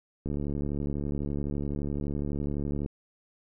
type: click train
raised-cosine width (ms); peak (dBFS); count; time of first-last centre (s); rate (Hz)
3; -20; 188; 0.26-2.861; 71.9
effects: none